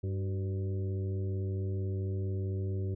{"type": "harmonic tone with a mistuned harmonic", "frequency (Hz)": 98, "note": "G2", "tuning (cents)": 0, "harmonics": [1, 2, 3, 4, 5, 6], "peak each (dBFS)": [-31, -44, -47, -41, -51, -56], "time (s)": [0.03, 2.95], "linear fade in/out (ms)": 10, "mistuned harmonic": 4, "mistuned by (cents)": -61, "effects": []}